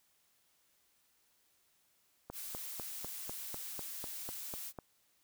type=click train; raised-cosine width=1 ms; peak=-29 dBFS; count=11; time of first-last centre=2.3-4.788 s; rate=4.02 Hz
type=noise; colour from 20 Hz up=blue; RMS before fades=-44 dBFS; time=2.32-4.73 s; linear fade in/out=50 ms
effects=white hiss -73 dBFS RMS until 5.23 s